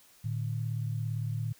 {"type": "tone pair together", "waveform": "sine", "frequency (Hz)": [112.37, 150], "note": ["A2", "D3"], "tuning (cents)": [37, 37], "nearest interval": "perfect fourth", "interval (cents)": 500, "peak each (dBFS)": [-31, -36], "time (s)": [0.24, 1.53], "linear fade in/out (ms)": 10, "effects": ["white hiss -60 dBFS RMS until 1.59 s"]}